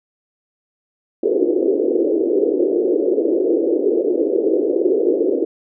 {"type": "band-pass noise", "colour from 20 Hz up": "pink", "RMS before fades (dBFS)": -17, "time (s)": [1.23, 5.45], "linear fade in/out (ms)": 5, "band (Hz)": [320, 480], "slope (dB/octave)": 48, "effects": []}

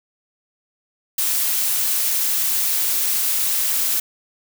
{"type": "noise", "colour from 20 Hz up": "blue", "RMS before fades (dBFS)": -20, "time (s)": [1.18, 4], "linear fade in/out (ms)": 5, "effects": []}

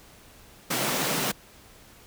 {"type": "high-pass noise", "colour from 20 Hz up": "pink", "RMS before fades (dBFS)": -27, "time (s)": [0.7, 1.32], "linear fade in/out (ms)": 10, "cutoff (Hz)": 130, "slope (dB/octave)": 96, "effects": ["pink hiss -52 dBFS RMS until 2.06 s"]}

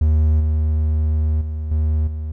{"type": "tone with level steps", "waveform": "triangle", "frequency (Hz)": 77.2, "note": "D#2", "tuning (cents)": -13, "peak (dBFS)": [-10, -13, -20, -13, -21], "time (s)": [0.01, 2.32], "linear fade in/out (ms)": 5, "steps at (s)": [0.4, 1.41, 1.71, 2.07], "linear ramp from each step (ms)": 5, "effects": []}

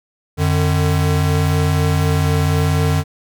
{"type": "tone pair together", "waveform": "square", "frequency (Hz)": [89.37, 150.3], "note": ["F2", "D3"], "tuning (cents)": [40, 40], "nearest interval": "major sixth", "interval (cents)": 900, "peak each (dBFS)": -17, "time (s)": [0.37, 3.04], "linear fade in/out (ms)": 50, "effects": []}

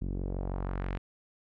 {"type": "tone with low-pass filter sweep", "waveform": "sawtooth", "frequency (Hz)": 46.25, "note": "F#1", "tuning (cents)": 0, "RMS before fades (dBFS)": -34, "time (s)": [0.01, 0.98], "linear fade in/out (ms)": 10, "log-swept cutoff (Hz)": [250, 2600], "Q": 1.4, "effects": []}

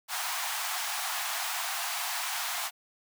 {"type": "high-pass noise", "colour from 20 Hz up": "pink", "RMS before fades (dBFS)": -33, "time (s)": [0.08, 2.71], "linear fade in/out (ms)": 50, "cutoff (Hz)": 680, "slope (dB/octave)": 96, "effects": []}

